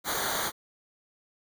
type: noise with comb filter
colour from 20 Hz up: pink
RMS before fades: -30 dBFS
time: 0.04-0.52 s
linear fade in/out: 50 ms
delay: 0.38 ms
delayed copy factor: -0.9
effects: none